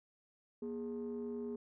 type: ring-modulated tone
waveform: triangle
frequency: 87.7 Hz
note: F2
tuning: 8 cents sharp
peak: -32 dBFS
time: 0.62-1.56 s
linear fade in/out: 5 ms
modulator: 326 Hz
effects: tanh soft clip ceiling -34 dBFS